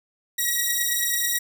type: beating tone pair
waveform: 5% pulse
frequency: 1906 / 1915.2 Hz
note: A#6 / A#6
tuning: +38 / +46 cents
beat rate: 9.2 Hz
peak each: -14 dBFS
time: 0.38-1.39 s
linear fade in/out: 10 ms
effects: none